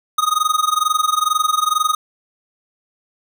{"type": "tone with amplitude modulation", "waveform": "square", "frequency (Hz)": 1244.5, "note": "D#6", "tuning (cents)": 0, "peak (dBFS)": -12, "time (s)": [0.18, 1.95], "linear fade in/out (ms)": 5, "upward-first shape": "sine", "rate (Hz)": 22.2, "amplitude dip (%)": 90, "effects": []}